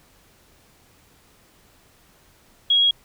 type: tone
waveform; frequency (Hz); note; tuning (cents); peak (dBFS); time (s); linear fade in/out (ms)
sine; 3303; G#7; -10; -14; 2.7-2.91; 5
effects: pink hiss -56 dBFS RMS until 3.04 s